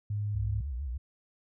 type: tone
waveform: sine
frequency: 103.83 Hz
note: G#2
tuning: in tune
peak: -29 dBFS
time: 0.1-0.61 s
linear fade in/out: 5 ms
type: tone with vibrato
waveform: sine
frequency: 65.8 Hz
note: C2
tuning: 10 cents sharp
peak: -32 dBFS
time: 0.34-0.98 s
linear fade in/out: 10 ms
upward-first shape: sine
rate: 6.6 Hz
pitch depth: 200 cents each way
effects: none